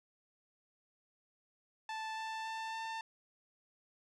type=tone with pitch steps; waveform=sawtooth; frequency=879 / 884.6 / 890.2 / 895.9 Hz; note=A5 / A5 / A5 / A5; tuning=-2 / +9 / +20 / +31 cents; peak=-35 dBFS; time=1.89-3.01 s; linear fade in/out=2 ms; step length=280 ms; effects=low-pass 5000 Hz 12 dB/octave